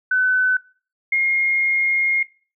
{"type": "tone pair in turn", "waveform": "sine", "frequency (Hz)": [1509, 2139], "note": ["F#6", "C7"], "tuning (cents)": [34, 38], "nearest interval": "tritone", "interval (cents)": 604, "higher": "second", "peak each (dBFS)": -15, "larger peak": "neither", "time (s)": [[0.11, 0.57], [1.12, 2.23]], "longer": "second", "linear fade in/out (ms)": 5, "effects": ["noise-tail reverb RT60 0.4 s tail -20 dB re dry"]}